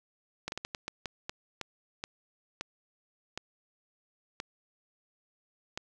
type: slowing click train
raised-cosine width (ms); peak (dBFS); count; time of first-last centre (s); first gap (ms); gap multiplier
0.2; -18; 14; 0.48-5.775; 41; 1.34
effects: none